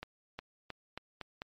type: accelerating click train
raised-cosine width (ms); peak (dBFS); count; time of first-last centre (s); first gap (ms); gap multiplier
0.3; -24; 6; 0.03-1.419; 360; 0.87
effects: MP3 64 kbps